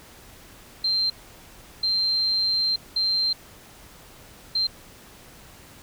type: tone bursts at uneven times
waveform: sine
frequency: 4149 Hz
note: C8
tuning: 15 cents flat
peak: -20 dBFS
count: 4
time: 0.84-1.1 / 1.83-2.76 / 2.96-3.33 / 4.55-4.67 s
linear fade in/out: 5 ms
effects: pink hiss -48 dBFS RMS until 5.82 s